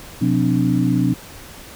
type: tone cluster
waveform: sine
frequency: 126.5 / 181.2 / 258.9 / 294.5 Hz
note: B2 / F#3 / C4 / D4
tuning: +42 / -36 / -18 / +5 cents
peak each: -20 dBFS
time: 0.21-1.14 s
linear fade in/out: 10 ms
effects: pink hiss -39 dBFS RMS until 1.75 s